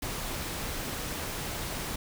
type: noise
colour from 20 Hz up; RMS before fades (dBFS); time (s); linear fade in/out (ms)
pink; -35; 0.02-1.96; 5
effects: none